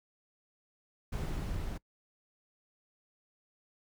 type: noise with level ramp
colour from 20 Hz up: brown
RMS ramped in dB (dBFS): -34 to -38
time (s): 1.12-1.78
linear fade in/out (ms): 10
effects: noise-tail reverb RT60 0.1 s tail -24 dB re dry